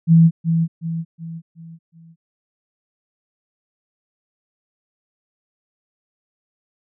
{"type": "tone with echo", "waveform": "sine", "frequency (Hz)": 164.81, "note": "E3", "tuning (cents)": 0, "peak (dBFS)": -7, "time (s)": [0.07, 0.31], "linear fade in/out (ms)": 50, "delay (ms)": 370, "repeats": 5, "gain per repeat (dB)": -7, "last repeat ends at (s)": 2.16, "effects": []}